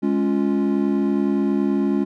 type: chord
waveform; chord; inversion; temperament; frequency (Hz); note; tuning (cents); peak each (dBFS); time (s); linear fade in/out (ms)
triangle; Db major; second; equal; 207.7 / 277.2 / 349.2; Ab3 / Db4 / F4; 0 / 0 / 0; -19 / -19 / -22; 0.02-2.05; 20
effects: none